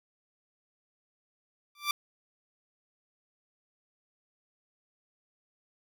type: tone with exponential growth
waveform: 15% pulse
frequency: 1174.7 Hz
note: D6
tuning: in tune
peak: -17 dBFS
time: 1.75-1.91 s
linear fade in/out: 2 ms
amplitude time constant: 34 ms
effects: none